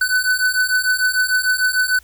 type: beating tone pair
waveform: square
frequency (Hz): 1500 / 1506.7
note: F#6 / F#6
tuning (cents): +23 / +31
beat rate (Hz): 6.7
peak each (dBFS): -20 / -18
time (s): 0.01-1.99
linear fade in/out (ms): 5
effects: added 60 Hz sine -48 dBFS peak until 2.03 s + white hiss -52 dBFS RMS until 2.03 s